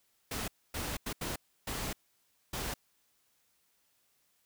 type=noise bursts at uneven times; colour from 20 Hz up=pink; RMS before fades=-37 dBFS; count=6; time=0.31-0.48 / 0.74-0.97 / 1.06-1.13 / 1.21-1.36 / 1.67-1.93 / 2.53-2.74 s; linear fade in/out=5 ms; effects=white hiss -73 dBFS RMS until 4.45 s